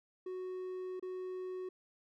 triangle tone with dropouts, 369.5 Hz, F#4, 2 cents flat, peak -37 dBFS, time 0.26-1.69 s, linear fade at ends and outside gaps 5 ms, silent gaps 0.997-1.025 s, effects none

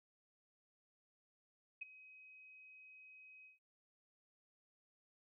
sine tone with ADSR envelope, 2530 Hz, D#7, 28 cents sharp, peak -40 dBFS, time 1.81-3.59 s, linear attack 11 ms, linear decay 15 ms, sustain -17 dB, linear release 140 ms, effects none

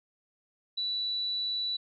sine tone, 3951 Hz, B7, in tune, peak -29 dBFS, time 0.77-1.77 s, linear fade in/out 10 ms, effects none

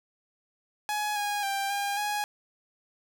sawtooth tone with pitch steps, 840 / 823 / 790 / 805 / 831 Hz, G#5 / G#5 / G5 / G5 / G#5, +19 / -16 / +13 / +46 / +1 cents, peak -24 dBFS, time 0.89-2.24 s, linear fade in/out 0 ms, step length 270 ms, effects none

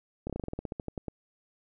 slowing click train, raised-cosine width 2 ms, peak -21 dBFS, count 15, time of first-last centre 0.27-1.083 s, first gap 27 ms, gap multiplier 1.11, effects none

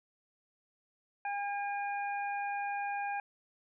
harmonic tone, 809 Hz, G#5, 46 cents flat, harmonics 1 / 2 / 3, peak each -34 / -41 / -43 dBFS, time 1.25-3.2 s, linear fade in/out 2 ms, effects none

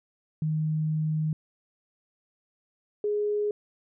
sine tone pair in turn, 155.56 / 416.3 Hz, D#3 / G#4, 0 / +4 cents, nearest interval octave + perfect fourth, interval 1704 cents, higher second, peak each -24 dBFS, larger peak neither, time 0.42-1.33 / 3.04-3.51 s, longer first, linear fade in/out 2 ms, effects none

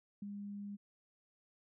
sine tone with ADSR envelope, 202.8 Hz, G#3, 41 cents flat, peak -39 dBFS, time 0.22-0.77 s, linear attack 5 ms, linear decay 15 ms, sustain -3 dB, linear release 24 ms, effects none

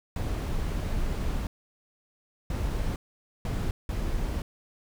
brown noise bursts at uneven times, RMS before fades -29 dBFS, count 4, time 0.16-1.47 / 2.5-2.96 / 3.45-3.71 / 3.89-4.42 s, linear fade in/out 2 ms, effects none

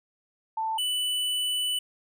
sine / square tone pair in turn, 886 / 2980 Hz, A5 / F#7, +12 / +12 cents, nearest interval octave + major sixth, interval 2100 cents, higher second, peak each -26 dBFS, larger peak neither, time 0.57-0.78 / 0.78-1.79 s, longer second, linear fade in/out 5 ms, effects none

